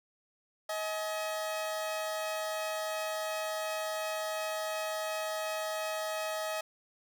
sawtooth tone pair together, 633.8 / 846 Hz, D#5 / G#5, +32 / +32 cents, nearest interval perfect fourth, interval 500 cents, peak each -30 / -37 dBFS, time 0.69-6.61 s, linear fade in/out 5 ms, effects none

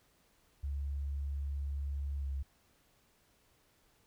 sine tone with pitch glide, 70.3 to 68.46 Hz, C#2 to C#2, +25 to -21 cents, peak -34 dBFS, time 0.63-2.43 s, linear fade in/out 10 ms, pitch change -46 cents, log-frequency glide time 2.2-2.25 s, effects pink hiss -70 dBFS RMS until 4.06 s

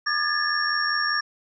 sine tone cluster, 1200 / 1674 / 1759 / 5530 Hz, D6 / G#6 / A6 / F8, +37 / +13 / -1 / -18 cents, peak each -27 dBFS, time 0.06-1.21 s, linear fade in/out 10 ms, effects none

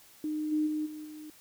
sine tone with level steps, 305.9 Hz, D#4, 29 cents flat, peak -30 / -25 / -29 / -39 / -42 dBFS, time 0.24-1.3 s, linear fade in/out 2 ms, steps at 0.51 / 0.66 / 0.85 / 1.04 s, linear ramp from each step 20 ms, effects white hiss -57 dBFS RMS until 1.4 s

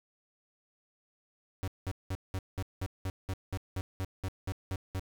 45% pulse tone bursts, 94.7 Hz, F#2, 41 cents sharp, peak -32 dBFS, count 15, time 1.63-4.995 s, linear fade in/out 0 ms, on 47 ms, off 190 ms, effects none

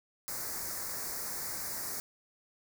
white band-stop noise, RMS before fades -38 dBFS, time 0.28-2 s, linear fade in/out 0 ms, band 2100 to 4500 Hz, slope 48 dB/octave, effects none

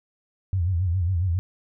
sine tone with vibrato, 89.4 Hz, F2, 41 cents sharp, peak -20 dBFS, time 0.53-1.39 s, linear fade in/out 0 ms, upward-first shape sine, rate 7.3 Hz, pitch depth 130 cents each way, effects none

